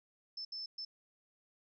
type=tone bursts at uneven times; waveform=sine; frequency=5274 Hz; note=E8; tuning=in tune; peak=-40 dBFS; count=3; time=0.37-0.45 / 0.52-0.66 / 0.78-0.85 s; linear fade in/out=5 ms; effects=none